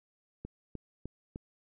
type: click train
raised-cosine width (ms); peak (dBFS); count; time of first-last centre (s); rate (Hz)
3; -27; 4; 0.45-1.359; 3.3
effects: none